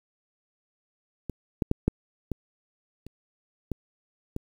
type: clicks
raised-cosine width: 3 ms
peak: -19 / -11 / -9 / -8 / -16 / -29 / -16 / -18 dBFS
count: 8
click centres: 1.297 / 1.622 / 1.714 / 1.88 / 2.317 / 3.066 / 3.717 / 4.364 s
effects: 8-bit